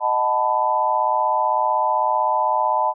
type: chord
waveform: sine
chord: B dominant seventh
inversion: first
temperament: equal with one note detuned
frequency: 622.3 / 740 / 880 / 995.8 Hz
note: D#5 / F#5 / A5 / B5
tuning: 0 / 0 / 0 / +14 cents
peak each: -24 / -26 / -20 / -21 dBFS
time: 0-2.94 s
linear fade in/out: 50 ms
effects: none